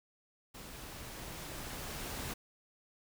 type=noise with level ramp; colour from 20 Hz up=pink; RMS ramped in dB=-49 to -40 dBFS; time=0.54-2.34 s; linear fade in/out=10 ms; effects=none